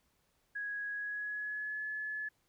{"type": "tone with pitch glide", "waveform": "sine", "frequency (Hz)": [1661.2, 1714.8], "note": ["G#6", "A6"], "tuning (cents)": [0, -45], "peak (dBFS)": -36, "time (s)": [0.55, 2.29], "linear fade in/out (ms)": 10, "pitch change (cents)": 55, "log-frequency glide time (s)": [0.91, 1.84], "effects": ["pink hiss -75 dBFS RMS until 2.48 s"]}